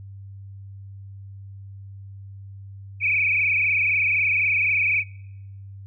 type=tone with frequency modulation; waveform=sine; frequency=2400 Hz; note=D7; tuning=37 cents sharp; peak=-18 dBFS; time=3-5.04 s; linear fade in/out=50 ms; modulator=23.9 Hz; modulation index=6.2; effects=noise-tail reverb RT60 0.9 s tail -24 dB re dry + added 98 Hz sine -37 dBFS peak until 5.86 s

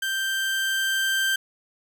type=tone with level ramp; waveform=30% pulse; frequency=1568 Hz; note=G6; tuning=in tune; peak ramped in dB=-22 to -18 dBFS; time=0.02-1.36 s; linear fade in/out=5 ms; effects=none

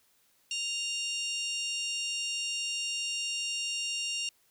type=harmonic tone with a mistuned harmonic; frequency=932.3 Hz; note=A#5; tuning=in tune; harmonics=3 / 4 / 5 / 6 / 7 / 8 / 9 / 10; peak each=-33 / -46 / -43 / -38 / -51 / -41 / -53 / -48 dBFS; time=0.51-4.29 s; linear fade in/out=2 ms; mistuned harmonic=5; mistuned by=-96 cents; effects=white hiss -68 dBFS RMS until 4.5 s

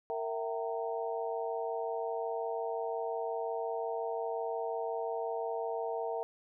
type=harmonic tone with a mistuned harmonic; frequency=153.5 Hz; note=D#3; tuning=23 cents flat; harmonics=3 / 4 / 5 / 6; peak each=-36 / -38 / -40 / -42 dBFS; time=0.1-6.23 s; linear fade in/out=0 ms; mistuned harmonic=4; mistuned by=+130 cents; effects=none

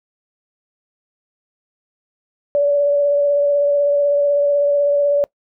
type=tone with vibrato; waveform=sine; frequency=574 Hz; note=D5; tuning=40 cents flat; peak=-12 dBFS; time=2.55-5.24 s; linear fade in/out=0 ms; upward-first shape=sine; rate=16 Hz; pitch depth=16 cents each way; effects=noise-tail reverb RT60 0.1 s tail -23 dB re dry

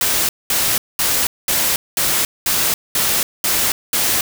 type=noise bursts; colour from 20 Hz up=white; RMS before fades=-17 dBFS; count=9; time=0.01-4.21 s; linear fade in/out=2 ms; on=280 ms; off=210 ms; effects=none

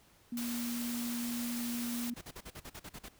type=tone; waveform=sine; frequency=238.8 Hz; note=A#3; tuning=42 cents sharp; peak=-35 dBFS; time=0.32-2.14 s; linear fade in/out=5 ms
type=noise; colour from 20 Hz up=white; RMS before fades=-42 dBFS; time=0.37-2.1 s; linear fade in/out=2 ms
type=noise bursts; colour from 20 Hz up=pink; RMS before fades=-46 dBFS; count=10; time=2.16-3.088 s; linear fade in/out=10 ms; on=55 ms; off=42 ms
effects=pink hiss -64 dBFS RMS until 3.19 s

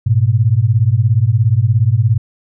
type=beating tone pair; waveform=sine; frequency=103.83 / 120.83 Hz; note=G#2 / B2; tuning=0 / -37 cents; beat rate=17 Hz; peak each=-12 dBFS; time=0.06-2.18 s; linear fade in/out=10 ms; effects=none

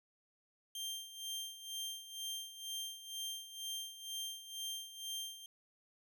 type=tone with tremolo; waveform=sawtooth; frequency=3170 Hz; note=G7; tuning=19 cents sharp; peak=-36 dBFS; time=0.75-5.46 s; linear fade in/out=2 ms; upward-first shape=sine; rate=2.1 Hz; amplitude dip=75%; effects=none

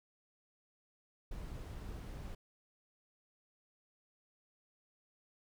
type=noise; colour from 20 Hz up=brown; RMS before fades=-45 dBFS; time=1.31-2.35 s; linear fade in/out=5 ms; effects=none

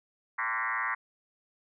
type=tone with frequency modulation; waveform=sine; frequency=1495 Hz; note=F#6; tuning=17 cents sharp; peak=-28 dBFS; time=0.38-0.95 s; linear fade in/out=10 ms; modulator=116 Hz; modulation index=4.7; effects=none

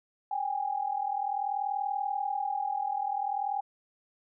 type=tone pair together; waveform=sine; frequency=784 / 824.5 Hz; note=G5 / G#5; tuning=0 / -13 cents; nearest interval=minor second; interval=87 cents; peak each=-32 / -31 dBFS; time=0.31-3.61 s; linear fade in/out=5 ms; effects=none

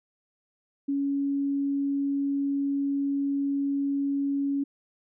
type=tone; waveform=sine; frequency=279.5 Hz; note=C#4; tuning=14 cents sharp; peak=-24 dBFS; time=0.88-4.64 s; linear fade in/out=10 ms; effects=none

